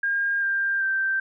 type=tone with pitch steps; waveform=sine; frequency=1614 / 1591 / 1565 Hz; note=G#6 / G6 / G6; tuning=-50 / +25 / -3 cents; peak=-21 dBFS; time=0.03-1.2 s; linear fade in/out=5 ms; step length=390 ms; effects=none